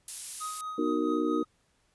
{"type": "noise", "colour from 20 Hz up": "violet", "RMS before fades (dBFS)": -33, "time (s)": [0.08, 0.61], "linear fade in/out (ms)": 2}
{"type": "tone with tremolo", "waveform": "triangle", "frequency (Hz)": 1255, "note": "D#6", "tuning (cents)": 15, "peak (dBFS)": -31, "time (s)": [0.4, 1.45], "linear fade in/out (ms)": 20, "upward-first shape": "triangle", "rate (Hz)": 4.5, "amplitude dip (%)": 60}
{"type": "chord", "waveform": "sine", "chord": "B major seventh", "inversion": "none", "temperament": "just", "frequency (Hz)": [246.9, 308.7, 370.4, 463], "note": ["B3", "D#4", "F#4", "A#4"], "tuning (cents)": [0, -14, 2, -12], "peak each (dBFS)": [-33, -28, -33, -33], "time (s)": [0.78, 1.43], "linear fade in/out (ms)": 5}
{"effects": ["pink hiss -70 dBFS RMS until 1.94 s", "resampled to 24000 Hz"]}